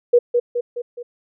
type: tone with echo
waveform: sine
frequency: 482.5 Hz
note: B4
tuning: 40 cents flat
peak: -8 dBFS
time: 0.13-0.19 s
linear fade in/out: 10 ms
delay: 210 ms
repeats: 4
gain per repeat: -5 dB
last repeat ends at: 1.03 s
effects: none